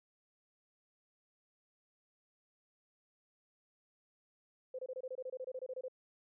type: tone bursts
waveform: sine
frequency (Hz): 514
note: C5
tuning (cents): -31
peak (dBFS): -39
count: 16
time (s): 4.74-5.883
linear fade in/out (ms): 5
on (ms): 48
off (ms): 25
effects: none